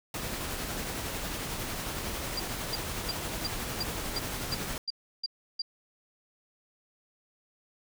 pink noise with tremolo, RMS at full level -34 dBFS, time 0.14-4.78 s, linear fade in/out 2 ms, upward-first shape triangle, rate 11 Hz, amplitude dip 30%
sine tone bursts, 4773 Hz, D8, 27 cents sharp, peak -29 dBFS, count 10, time 2.37-5.62 s, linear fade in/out 5 ms, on 28 ms, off 330 ms
effects none

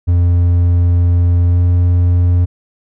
triangle tone with pitch glide, 87.31 to 88.17 Hz, F2 to F2, 0 to +17 cents, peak -6 dBFS, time 0.07-2.46 s, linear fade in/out 20 ms, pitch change +17 cents, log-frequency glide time 1.48-1.57 s, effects none

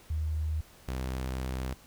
sine / sawtooth tone pair in turn, 77.78 / 64.47 Hz, D#2 / C2, 0 / -25 cents, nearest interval minor third, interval 325 cents, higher first, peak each -28 dBFS, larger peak neither, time 0.1-0.61 / 0.88-1.74 s, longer second, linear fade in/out 5 ms, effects pink hiss -56 dBFS RMS until 1.86 s

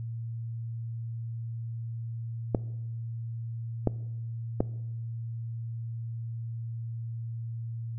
clicks, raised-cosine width 2 ms, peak -10 dBFS, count 3, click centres 2.548 / 3.873 / 4.605 s, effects noise-tail reverb RT60 1.0 s tail -20 dB re dry + added 115 Hz sine -33 dBFS peak until 7.98 s

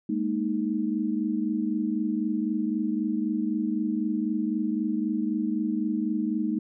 sine chord, Ab suspended second, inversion none, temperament equal with one note detuned, 207.7 / 231.6 / 311.1 Hz, Ab3 / Bb3 / Eb4, 0 / -11 / 0 cents, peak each -29 / -29 / -28 dBFS, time 0.09-6.59 s, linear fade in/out 5 ms, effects none

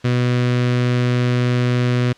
sawtooth tone with notch filter, 123.4 Hz, B2, 1 cent flat, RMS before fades -17 dBFS, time 0.04-2.13 s, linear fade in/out 10 ms, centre 830 Hz, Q 1.4, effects white hiss -49 dBFS RMS until 2.17 s + low-pass 4000 Hz 12 dB/octave

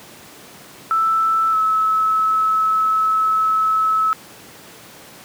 sine tone pair in turn, 1321 / 1297.6 Hz, E6 / E6, +3 / -28 cents, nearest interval unison, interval 31 cents, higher first, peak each -14 dBFS, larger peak neither, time 0.91-1.53 / 1.53-4.13 s, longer second, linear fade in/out 0 ms, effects pink hiss -41 dBFS RMS until 5.24 s + high-pass 150 Hz 12 dB/octave

